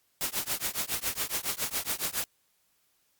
white noise with tremolo, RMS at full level -28 dBFS, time 0.21-2.24 s, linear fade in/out 0 ms, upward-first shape triangle, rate 7.2 Hz, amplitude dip 100%, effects white hiss -71 dBFS RMS until 3.19 s + Opus 48 kbps

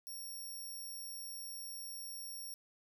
5% pulse tone, 5560 Hz, F8, 9 cents flat, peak -38 dBFS, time 0.07-2.54 s, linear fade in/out 0 ms, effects none

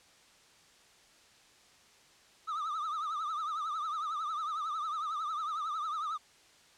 triangle tone with vibrato, 1244.5 Hz, D#6, in tune, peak -31 dBFS, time 2.47-6.18 s, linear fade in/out 20 ms, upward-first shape triangle, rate 11 Hz, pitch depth 130 cents each way, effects white hiss -61 dBFS RMS until 6.77 s + low-pass 7000 Hz 12 dB/octave

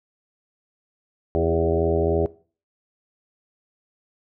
harmonic tone with a mistuned harmonic, 83.3 Hz, E2, 19 cents sharp, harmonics 1 / 2 / 3 / 4 / 5 / 6 / 7 / 8 / 9, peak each -25 / -30 / -33 / -27 / -23 / -32 / -27 / -30 / -34 dBFS, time 1.35-2.26 s, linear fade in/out 0 ms, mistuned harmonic 5, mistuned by -35 cents, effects noise-tail reverb RT60 0.4 s tail -20 dB re dry

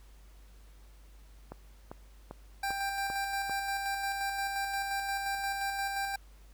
click train, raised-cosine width 1 ms, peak -27 dBFS, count 6, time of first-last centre 1.52-3.496 s, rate 2.53 Hz
25% pulse tone with tremolo, 790 Hz, G5, 13 cents sharp, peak -27 dBFS, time 2.63-6.16 s, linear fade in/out 5 ms, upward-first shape square, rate 5.7 Hz, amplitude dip 30%
effects added 50 Hz sine -52 dBFS peak until 6.53 s + pink hiss -64 dBFS RMS until 6.53 s

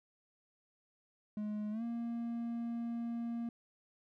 triangle tone with pitch glide, 210.7 to 233.8 Hz, G#3 to A#3, +25 to +5 cents, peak -34 dBFS, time 1.37-3.49 s, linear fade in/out 2 ms, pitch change +180 cents, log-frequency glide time 1.71-1.83 s, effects none

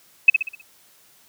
sine tone with echo, 2575 Hz, E7, 41 cents flat, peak -5 dBFS, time 0.28-0.3 s, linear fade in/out 5 ms, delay 63 ms, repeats 5, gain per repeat -7 dB, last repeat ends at 0.615 s, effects white hiss -55 dBFS RMS until 1.28 s + high-pass 60 Hz 12 dB/octave

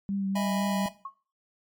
sine tone with vibrato, 196 Hz, G3, in tune, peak -27 dBFS, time 0.09-0.86 s, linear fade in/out 0 ms, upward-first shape triangle, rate 4 Hz, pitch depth 27 cents each way
square chord, E major seventh, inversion third, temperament just, 618.1 / 659.3 / 824.1 / 988.9 Hz, D#5 / E5 / G#5 / B5, -12 / 0 / -14 / +2 cents, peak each -36 dBFS, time 0.35-0.89 s, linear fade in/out 10 ms
sine tone with exponential decay, 1090 Hz, C#6, 29 cents flat, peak -31 dBFS, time 1.05-1.14 s, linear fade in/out 5 ms, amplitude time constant 19 ms
effects noise-tail reverb RT60 0.4 s tail -17 dB re dry + MP3 96 kbps

